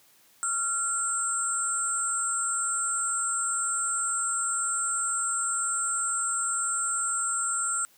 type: tone cluster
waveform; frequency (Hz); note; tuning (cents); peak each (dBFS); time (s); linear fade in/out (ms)
sine; 1371 / 7670 / 8520; F6 / A#8 / C9; -32 / +48 / +30; -30; 0.43-7.85; 0
effects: white hiss -60 dBFS RMS until 7.97 s + high-pass 100 Hz 12 dB/octave